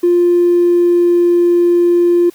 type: tone with pitch glide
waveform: triangle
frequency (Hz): 350 to 348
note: F4 to F4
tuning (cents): +4 to -6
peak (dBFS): -4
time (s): 0.03-2.3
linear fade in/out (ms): 10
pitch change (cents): -10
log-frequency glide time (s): 0.23-1.3
effects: tanh soft clip ceiling -5 dBFS + white hiss -46 dBFS RMS until 2.34 s